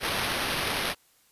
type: noise with sample-and-hold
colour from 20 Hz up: blue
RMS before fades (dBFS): -29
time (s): 0-0.95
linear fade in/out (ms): 50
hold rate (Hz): 7350
effects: white hiss -63 dBFS RMS until 1.31 s + resampled to 32000 Hz